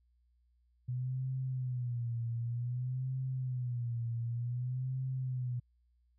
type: tone with vibrato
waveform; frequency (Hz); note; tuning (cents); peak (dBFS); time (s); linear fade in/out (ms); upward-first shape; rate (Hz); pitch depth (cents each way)
sine; 123.47; B2; 0; -33; 0.88-5.6; 10; sine; 0.54; 100
effects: added 60 Hz sine -68 dBFS peak until 6.18 s